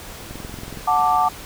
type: click train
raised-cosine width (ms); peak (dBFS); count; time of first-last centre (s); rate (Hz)
3; -21; 11; 0.31-0.773; 21.6
type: chord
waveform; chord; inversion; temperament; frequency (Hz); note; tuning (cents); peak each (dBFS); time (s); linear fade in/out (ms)
sine; D major; first; just; 734.2 / 881 / 1174.7; F#5 / A5 / D6; -14 / +2 / 0; -19; 0.87-1.29; 10
effects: pink hiss -37 dBFS RMS until 1.45 s